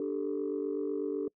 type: chord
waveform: sine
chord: D suspended fourth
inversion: none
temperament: equal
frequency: 293.7 / 392 / 440 Hz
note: D4 / G4 / A4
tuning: 0 / 0 / 0 cents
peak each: -34 dBFS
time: 0-1.28 s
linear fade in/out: 2 ms
effects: noise-tail reverb RT60 0.1 s tail -26 dB re dry + tanh soft clip ceiling -24 dBFS